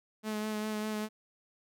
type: tone with vibrato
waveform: sawtooth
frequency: 214.2 Hz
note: A3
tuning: 46 cents flat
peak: -29 dBFS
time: 0.23-1.09 s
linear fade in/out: 50 ms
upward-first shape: sine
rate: 5 Hz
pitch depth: 19 cents each way
effects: none